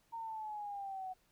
sine exponential sweep, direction down, 925 to 740 Hz, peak -40 dBFS, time 0.12-1.14 s, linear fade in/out 20 ms, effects pink hiss -73 dBFS RMS until 1.31 s

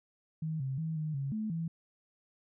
sine tone with pitch steps, 158.4 / 133.4 / 160.5 / 154.7 / 137.7 / 216.5 / 164.7 Hz, D#3 / C3 / E3 / D#3 / C#3 / A3 / E3, +31 / +34 / -46 / -10 / -11 / -28 / -1 cents, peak -32 dBFS, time 0.42-1.68 s, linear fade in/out 5 ms, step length 180 ms, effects none

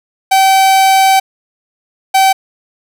45% pulse tone pair in turn, 770 / 770 Hz, G5 / G5, -31 / -31 cents, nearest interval unison, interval 0 cents, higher neither, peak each -6 dBFS, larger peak neither, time 0.31-1.2 / 2.14-2.33 s, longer first, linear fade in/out 10 ms, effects none

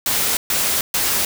white noise bursts, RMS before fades -19 dBFS, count 3, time 0.06-1.25 s, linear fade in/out 2 ms, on 310 ms, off 130 ms, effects none

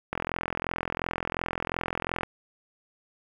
click train, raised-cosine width 0.5 ms, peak -13 dBFS, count 91, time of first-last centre 0.13-2.233 s, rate 42.8 Hz, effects 8-bit

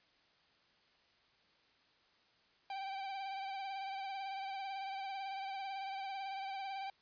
45% pulse tone with vibrato, 780 Hz, G5, 9 cents flat, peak -40 dBFS, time 2.7-6.9 s, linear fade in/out 2 ms, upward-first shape triangle, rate 18 Hz, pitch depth 42 cents each way, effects white hiss -70 dBFS RMS until 7.01 s + resampled to 11025 Hz

